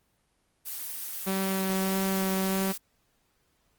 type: noise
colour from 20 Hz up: blue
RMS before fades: -36 dBFS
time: 0.65-2.78 s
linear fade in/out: 20 ms
type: tone with vibrato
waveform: sawtooth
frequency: 191.2 Hz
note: G3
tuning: 43 cents flat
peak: -22 dBFS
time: 1.26-2.73 s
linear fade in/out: 20 ms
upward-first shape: sine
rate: 1.6 Hz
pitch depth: 9 cents each way
effects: pink hiss -71 dBFS RMS until 3.78 s + Opus 24 kbps

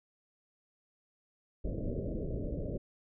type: low-pass noise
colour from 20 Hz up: pink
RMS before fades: -36 dBFS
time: 1.64-2.78 s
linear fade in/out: 10 ms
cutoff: 620 Hz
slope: 96 dB/octave
effects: none

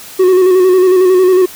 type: tone with vibrato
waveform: triangle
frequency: 369.4 Hz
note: F#4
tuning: 3 cents flat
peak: -3 dBFS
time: 0.19-1.46 s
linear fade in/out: 10 ms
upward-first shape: square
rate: 11 Hz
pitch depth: 34 cents each way
effects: white hiss -32 dBFS RMS until 1.55 s

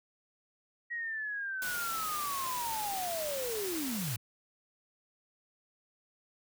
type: linear sweep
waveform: sine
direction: down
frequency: 1910 to 98.5 Hz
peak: -34 dBFS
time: 0.9-4.17 s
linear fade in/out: 20 ms
type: noise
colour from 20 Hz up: white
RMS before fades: -39 dBFS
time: 1.62-4.16 s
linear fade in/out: 0 ms
effects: none

